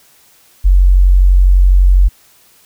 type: tone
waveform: sine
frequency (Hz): 46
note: F#1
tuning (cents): -9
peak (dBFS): -4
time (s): 0.64-2.09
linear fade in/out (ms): 20
effects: white hiss -48 dBFS RMS until 2.65 s